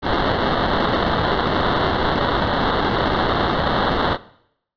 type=noise with sample-and-hold; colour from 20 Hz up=blue; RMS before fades=-19 dBFS; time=0.02-4.18 s; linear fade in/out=50 ms; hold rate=2450 Hz; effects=noise-tail reverb RT60 0.7 s tail -18 dB re dry + resampled to 11025 Hz